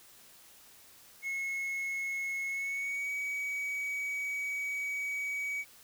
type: tone with pitch glide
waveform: triangle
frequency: 2179 to 2266 Hz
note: C#7 to C#7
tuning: -30 to +37 cents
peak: -31 dBFS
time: 1.22-5.65 s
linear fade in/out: 50 ms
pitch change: +67 cents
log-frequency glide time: 2.48-3.12 s
effects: white hiss -57 dBFS RMS until 5.83 s